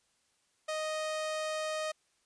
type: tone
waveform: sawtooth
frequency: 622.3 Hz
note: D#5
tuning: in tune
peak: -29 dBFS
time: 0.68-1.92 s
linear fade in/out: 10 ms
effects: white hiss -73 dBFS RMS until 2.25 s + resampled to 22050 Hz